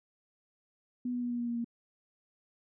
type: tone with pitch steps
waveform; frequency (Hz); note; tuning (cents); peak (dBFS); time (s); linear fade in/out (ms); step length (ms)
sine; 246.9 / 244.8 / 242.7 / 240.6 / 238.5 / 236.4 / 234.4; B3 / B3 / B3 / B3 / A#3 / A#3 / A#3; 0 / -15 / -30 / -45 / +40 / +24 / +10; -31; 1.05-1.645; 5; 85
effects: none